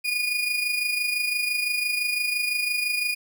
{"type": "tone with amplitude modulation", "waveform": "35% pulse", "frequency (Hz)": 2449, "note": "D#7", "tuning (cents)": -28, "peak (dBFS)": -19, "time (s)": [0.04, 3.15], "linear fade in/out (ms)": 20, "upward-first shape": "sine", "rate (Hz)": 25.9, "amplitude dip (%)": 50, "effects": []}